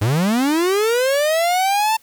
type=linear sweep; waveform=45% pulse; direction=up; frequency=95.6 to 898 Hz; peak=-15 dBFS; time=0.01-1.97 s; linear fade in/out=10 ms; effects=white hiss -54 dBFS RMS until 2.02 s